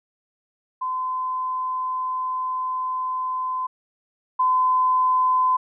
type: tone pair in turn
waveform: sine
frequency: 1024 / 1020.3 Hz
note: C6 / C6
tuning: -38 / -44 cents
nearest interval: unison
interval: 6 cents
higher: first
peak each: -23 / -16 dBFS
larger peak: second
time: 0.81-3.67 / 4.39-5.57 s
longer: first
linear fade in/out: 10 ms
effects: none